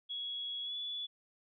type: tone with pitch glide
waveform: sine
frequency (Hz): 3344 to 3432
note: G#7 to A7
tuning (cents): +11 to -44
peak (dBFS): -37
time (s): 0.09-1.07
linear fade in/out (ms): 20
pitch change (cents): +45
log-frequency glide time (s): 0.63-0.75
effects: none